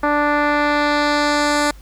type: tone with low-pass filter sweep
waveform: 10% pulse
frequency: 293.7 Hz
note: D4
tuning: in tune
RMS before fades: -17 dBFS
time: 0.03-1.71 s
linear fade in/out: 5 ms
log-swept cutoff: 1400 to 9300 Hz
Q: 1.1
effects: added 50 Hz sine -38 dBFS peak until 1.81 s + pink hiss -50 dBFS RMS until 1.81 s